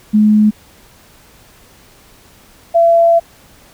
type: tone pair in turn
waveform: sine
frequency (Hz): 212.4 / 674.3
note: G#3 / E5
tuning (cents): +39 / +39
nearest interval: octave + minor sixth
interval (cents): 2000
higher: second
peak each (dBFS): -6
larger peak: neither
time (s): 0.13-0.51 / 2.74-3.2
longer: second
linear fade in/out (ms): 20
effects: pink hiss -45 dBFS RMS until 3.73 s